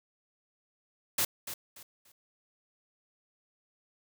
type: noise with echo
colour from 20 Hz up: white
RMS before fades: -28 dBFS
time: 1.18-1.25 s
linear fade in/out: 5 ms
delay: 290 ms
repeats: 3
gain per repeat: -11 dB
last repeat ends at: 2.12 s
effects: none